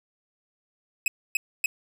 45% pulse tone bursts, 2556 Hz, D#7, 46 cents sharp, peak -21 dBFS, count 3, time 1.06-1.66 s, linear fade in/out 2 ms, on 20 ms, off 270 ms, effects none

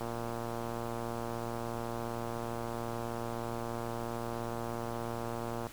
click train, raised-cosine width 1 ms, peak -24 dBFS, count 663, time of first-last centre 0.01-5.668 s, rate 117 Hz, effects pink hiss -50 dBFS RMS until 5.72 s

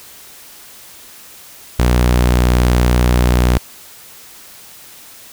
sawtooth tone, 61 Hz, B1, 21 cents flat, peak -6 dBFS, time 1.79-3.58 s, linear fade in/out 5 ms, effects white hiss -39 dBFS RMS until 5.32 s

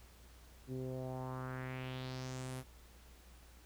sawtooth tone with low-pass filter sweep, 129.1 Hz, C3, 23 cents flat, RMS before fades -43 dBFS, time 0.67-2.64 s, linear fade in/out 50 ms, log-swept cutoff 320 to 12000 Hz, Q 2.9, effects added 60 Hz sine -58 dBFS peak until 3.65 s + pink hiss -63 dBFS RMS until 3.65 s

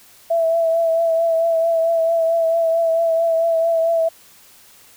sine tone with vibrato, 661 Hz, E5, 5 cents sharp, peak -14 dBFS, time 0.3-4.09 s, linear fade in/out 10 ms, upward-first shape triangle, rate 4.5 Hz, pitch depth 32 cents each way, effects white hiss -48 dBFS RMS until 4.96 s

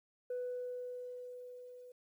sine tone with level ramp, 496.1 Hz, B4, 8 cents sharp, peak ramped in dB -34 to -51 dBFS, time 0.3-1.92 s, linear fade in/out 5 ms, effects tanh soft clip ceiling -34 dBFS + 12-bit

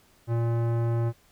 sine tone with tanh clipping, 116.54 Hz, A#2, in tune, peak -25 dBFS, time 0.27-1.13 s, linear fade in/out 50 ms, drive 18 dB, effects pink hiss -61 dBFS RMS until 1.31 s

